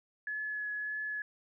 sine tone with vibrato, 1702 Hz, G#6, 42 cents sharp, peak -34 dBFS, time 0.27-1.22 s, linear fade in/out 2 ms, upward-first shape triangle, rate 1.7 Hz, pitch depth 14 cents each way, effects none

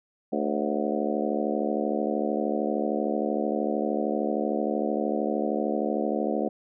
harmonic tone with a mistuned harmonic, 73.1 Hz, D2, 7 cents flat, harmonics 3 / 4 / 5 / 6 / 7 / 8 / 9 / 10, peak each -30 / -31 / -32 / -33 / -33 / -34 / -35 / -35 dBFS, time 0.32-6.49 s, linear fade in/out 10 ms, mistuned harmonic 8, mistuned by -71 cents, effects none

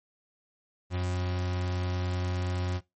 40% pulse tone, 90 Hz, F#2, 47 cents flat, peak -27 dBFS, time 0.9-2.81 s, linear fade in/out 50 ms, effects noise-tail reverb RT60 0.2 s tail -21 dB re dry + MP3 32 kbps

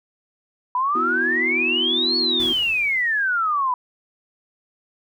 sine exponential two-way sweep, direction up then down, 978 to 4435 to 978 Hz, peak -18 dBFS, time 0.75-3.74 s, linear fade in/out 2 ms, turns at 2.17 s
triangle chord, B suspended fourth, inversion none, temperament equal, 246.9 / 329.6 / 370 Hz, B3 / E4 / F#4, 0 / 0 / 0 cents, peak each -27 dBFS, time 0.95-2.53 s, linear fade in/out 5 ms
pink noise with exponential decay, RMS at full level -35 dBFS, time 2.4-3.69 s, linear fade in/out 1 ms, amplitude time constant 280 ms
effects none

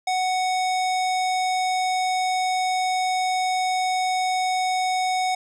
square tone with low-pass filter, 742 Hz, F#5, 5 cents sharp, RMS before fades -23 dBFS, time 0.07-5.35 s, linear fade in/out 5 ms, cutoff 7200 Hz, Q 1.1, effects none

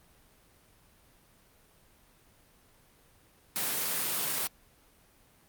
white high-pass noise, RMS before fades -31 dBFS, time 3.56-4.47 s, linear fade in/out 0 ms, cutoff 110 Hz, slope 24 dB/octave, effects pink hiss -62 dBFS RMS until 5.48 s + Opus 32 kbps

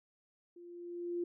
sine tone with level ramp, 347.9 Hz, F4, 7 cents flat, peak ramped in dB -51 to -32 dBFS, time 0.56-1.24 s, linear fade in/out 5 ms, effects none

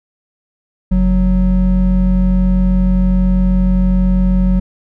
triangle tone pair together, 46.25 / 185 Hz, F#1 / F#3, 0 / 0 cents, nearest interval 2 octaves, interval 2400 cents, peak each -10 dBFS, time 0.91-4.6 s, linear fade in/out 10 ms, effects none

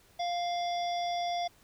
harmonic tone with a mistuned harmonic, 698.5 Hz, F5, in tune, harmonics 1 / 3 / 5 / 7 / 8, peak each -30 / -44 / -41 / -47 / -47 dBFS, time 0.19-1.48 s, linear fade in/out 10 ms, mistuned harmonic 5, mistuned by -26 cents, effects pink hiss -62 dBFS RMS until 1.63 s

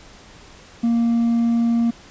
sine tone with hard clipping, 233.1 Hz, A#3, in tune, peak -16 dBFS, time 0.83-1.91 s, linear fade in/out 10 ms, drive 2 dB, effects pink hiss -45 dBFS RMS until 2.1 s + resampled to 16000 Hz

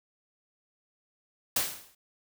white noise with exponential decay, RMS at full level -24 dBFS, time 1.56-1.95 s, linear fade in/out 5 ms, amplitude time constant 83 ms, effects none

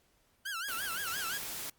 sawtooth tone with vibrato, 1480 Hz, F#6, in tune, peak -32 dBFS, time 0.45-1.38 s, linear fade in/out 10 ms, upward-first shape sine, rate 5.8 Hz, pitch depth 200 cents each way
white noise, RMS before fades -40 dBFS, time 0.68-1.7 s, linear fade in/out 5 ms
effects pink hiss -70 dBFS RMS until 1.78 s + Opus 48 kbps

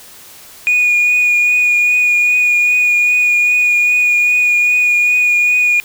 sine tone with vibrato, 2453 Hz, D#7, 25 cents flat, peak -7 dBFS, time 0.67-5.8 s, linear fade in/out 0 ms, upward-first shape triangle, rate 2.5 Hz, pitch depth 17 cents each way, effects tanh soft clip ceiling -7 dBFS + white hiss -38 dBFS RMS until 5.84 s

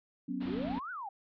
sine chord, F# suspended fourth, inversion none, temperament equal, 185 / 246.9 / 277.2 Hz, F#3 / B3 / C#4, 0 / 0 / 0 cents, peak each -40 / -37 / -37 dBFS, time 0.28-0.79 s, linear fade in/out 10 ms
pink low-pass noise, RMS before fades -46 dBFS, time 0.4-0.8 s, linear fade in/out 20 ms, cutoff 4100 Hz, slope 48 dB/octave
sine exponential two-way sweep, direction up then down, 323.4 to 1530 to 758 Hz, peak -38 dBFS, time 0.47-1.09 s, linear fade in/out 5 ms, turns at 0.91 s
effects none

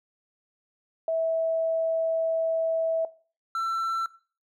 sine / triangle tone pair in turn, 652 / 1341.4 Hz, E5 / E6, -19 / +30 cents, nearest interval octave, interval 1249 cents, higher second, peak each -23 / -24 dBFS, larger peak first, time 1.08-3.05 / 3.55-4.06 s, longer first, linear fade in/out 2 ms, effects noise-tail reverb RT60 0.4 s tail -18 dB re dry

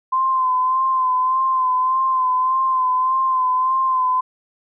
sine tone with vibrato, 1034 Hz, C6, 21 cents flat, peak -15 dBFS, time 0.12-4.21 s, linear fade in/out 10 ms, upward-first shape sine, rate 1.7 Hz, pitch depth 34 cents each way, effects none

